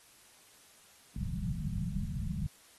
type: low-pass noise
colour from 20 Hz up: white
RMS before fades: -35 dBFS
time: 1.16-2.47 s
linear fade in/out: 5 ms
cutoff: 210 Hz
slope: 96 dB/octave
effects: white hiss -60 dBFS RMS until 2.78 s + AAC 32 kbps